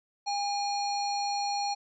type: harmonic tone with a mistuned harmonic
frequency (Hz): 811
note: G#5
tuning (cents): -41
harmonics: 1 / 3 / 5 / 7 / 9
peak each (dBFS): -29 / -43 / -35 / -41 / -51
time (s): 0.26-1.75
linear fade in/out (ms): 20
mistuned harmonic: 5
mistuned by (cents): +100
effects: none